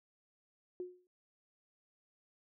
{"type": "tone with exponential decay", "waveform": "sine", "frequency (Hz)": 361.2, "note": "F#4", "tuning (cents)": -42, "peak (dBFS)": -36, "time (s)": [0.8, 1.07], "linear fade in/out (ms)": 1, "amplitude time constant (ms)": 57, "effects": []}